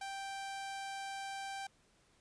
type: tone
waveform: sawtooth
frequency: 784 Hz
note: G5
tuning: in tune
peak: -37 dBFS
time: 0.01-1.67 s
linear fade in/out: 5 ms
effects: pink hiss -70 dBFS RMS until 2.2 s + resampled to 22050 Hz